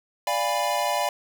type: chord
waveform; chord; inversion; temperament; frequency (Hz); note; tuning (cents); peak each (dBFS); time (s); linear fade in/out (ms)
square; D diminished seventh; none; equal with one note detuned; 587.3 / 698.5 / 819.6 / 987.8; D5 / F5 / Ab5 / Cb6; 0 / 0 / -23 / 0; -29; 0.27-1.09; 2
effects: 8-bit